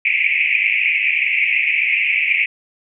white band-pass noise, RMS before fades -17 dBFS, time 0.05-2.46 s, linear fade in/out 5 ms, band 2100 to 2600 Hz, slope 96 dB/octave, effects none

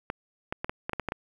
clicks, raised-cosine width 0.5 ms, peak -15 dBFS, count 9, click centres 0.101 / 0.525 / 0.645 / 0.695 / 0.895 / 0.933 / 0.997 / 1.087 / 1.121 s, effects 8-bit

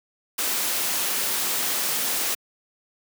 white noise, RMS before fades -25 dBFS, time 0.38-2.35 s, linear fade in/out 10 ms, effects high-pass 200 Hz 12 dB/octave

